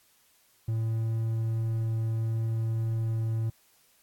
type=tone; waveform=triangle; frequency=112.6 Hz; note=A2; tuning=40 cents sharp; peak=-24 dBFS; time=0.68-3.5 s; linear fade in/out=5 ms; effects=white hiss -64 dBFS RMS until 4.02 s + AAC 64 kbps